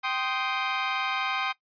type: chord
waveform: 20% pulse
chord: C minor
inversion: second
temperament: equal with one note detuned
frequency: 779 / 1046.5 / 1244.5 Hz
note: G5 / C6 / Eb6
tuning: -11 / 0 / 0 cents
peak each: -26 dBFS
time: 0.03-1.53 s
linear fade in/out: 20 ms
effects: noise-tail reverb RT60 0.1 s tail -19 dB re dry + resampled to 11025 Hz